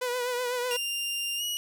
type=tone with vibrato; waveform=sawtooth; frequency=493.9 Hz; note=B4; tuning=in tune; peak=-24 dBFS; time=0.01-0.77 s; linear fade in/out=10 ms; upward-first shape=triangle; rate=8 Hz; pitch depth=50 cents each way
type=tone with pitch glide; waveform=sawtooth; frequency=2794 to 2908 Hz; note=F7 to F#7; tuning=0 to -31 cents; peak=-26 dBFS; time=0.71-1.57 s; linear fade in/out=0 ms; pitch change=+69 cents; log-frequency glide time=1.37-1.43 s
effects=none